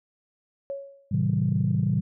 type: tone with exponential decay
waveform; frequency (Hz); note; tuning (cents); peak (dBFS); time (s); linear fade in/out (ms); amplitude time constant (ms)
sine; 554.4; C#5; 0; -27; 0.7-1.16; 0; 99
type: chord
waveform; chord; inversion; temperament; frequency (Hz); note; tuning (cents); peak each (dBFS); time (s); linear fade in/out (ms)
sine; A diminished seventh; none; just; 110 / 132 / 158.4 / 190.08; A2 / C3 / Eb3 / Gb3; 0 / +16 / +31 / +47; -26; 1.11-2.01; 10
effects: tanh soft clip ceiling -12 dBFS